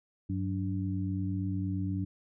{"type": "tone cluster", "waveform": "sine", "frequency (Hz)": [96.8, 185.4, 289], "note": ["G2", "F#3", "D4"], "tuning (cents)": [-21, 4, -28], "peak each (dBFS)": [-32, -35, -36], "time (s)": [0.29, 2.05], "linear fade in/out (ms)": 10, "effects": []}